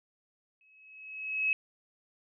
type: tone with exponential growth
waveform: sine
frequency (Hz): 2569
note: E7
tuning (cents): -45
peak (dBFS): -23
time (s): 0.61-1.53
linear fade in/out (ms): 1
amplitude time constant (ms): 200
effects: none